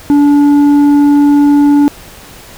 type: tone with tanh clipping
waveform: sine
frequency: 288.6 Hz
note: D4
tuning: 30 cents flat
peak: -5 dBFS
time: 0.1-1.88 s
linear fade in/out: 0 ms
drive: 6 dB
effects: pink hiss -34 dBFS RMS until 2.57 s